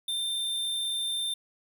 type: tone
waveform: square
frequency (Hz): 3589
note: A7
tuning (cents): +34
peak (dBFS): -29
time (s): 0.08-1.34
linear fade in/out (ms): 5
effects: 11-bit